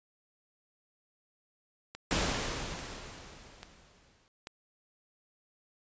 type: click train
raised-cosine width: 0.2 ms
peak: -25 dBFS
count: 4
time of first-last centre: 1.95-4.471 s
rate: 1.19 Hz
type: noise with exponential decay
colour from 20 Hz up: pink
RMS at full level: -28 dBFS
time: 2.11-4.28 s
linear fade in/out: 0 ms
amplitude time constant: 470 ms
effects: resampled to 16000 Hz